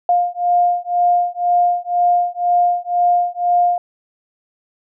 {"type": "beating tone pair", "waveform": "sine", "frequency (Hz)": [705, 707], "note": ["F5", "F5"], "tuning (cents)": [16, 21], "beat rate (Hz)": 2, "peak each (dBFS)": -16, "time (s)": [0.09, 3.78], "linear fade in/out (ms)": 2, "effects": []}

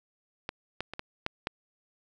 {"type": "clicks", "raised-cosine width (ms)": 0.3, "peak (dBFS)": [-17, -16, -22, -19, -13, -14], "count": 6, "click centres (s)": [0.491, 0.806, 0.936, 0.994, 1.264, 1.471], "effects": []}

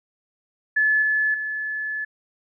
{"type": "tone with level steps", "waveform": "sine", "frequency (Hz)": 1725, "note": "A6", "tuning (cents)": -35, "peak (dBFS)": [-16, -18, -25], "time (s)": [0.76, 2.05], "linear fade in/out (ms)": 10, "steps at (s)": [1.02, 1.34], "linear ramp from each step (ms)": 2, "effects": []}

